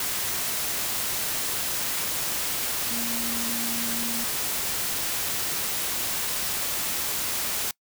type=tone in noise; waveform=sine; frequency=233.1 Hz; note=A#3; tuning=in tune; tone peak=-33 dBFS; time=2.91-4.24 s; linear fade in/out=2 ms; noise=white; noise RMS=-28 dBFS; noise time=0-7.71 s; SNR=-8 dB; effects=noise-tail reverb RT60 0.1 s tail -25 dB re dry